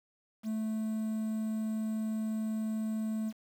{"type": "tone with quantisation", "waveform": "triangle", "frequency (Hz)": 218.5, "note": "A3", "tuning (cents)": -12, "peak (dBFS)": -29, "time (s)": [0.43, 3.33], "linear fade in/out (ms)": 50, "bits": 9, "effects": []}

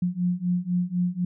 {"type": "beating tone pair", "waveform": "sine", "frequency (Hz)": [176.1, 180.1], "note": ["F3", "F#3"], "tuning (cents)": [15, -46], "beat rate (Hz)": 4, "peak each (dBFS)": [-26, -25], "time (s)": [0.02, 1.25], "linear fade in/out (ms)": 5, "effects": []}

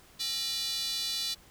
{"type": "tone with high-pass filter", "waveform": "square", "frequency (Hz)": 267.5, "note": "C4", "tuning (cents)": 38, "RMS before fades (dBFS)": -33, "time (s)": [0.19, 1.35], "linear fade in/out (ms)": 20, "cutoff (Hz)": 4000, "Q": 4.3, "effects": ["pink hiss -57 dBFS RMS until 1.5 s"]}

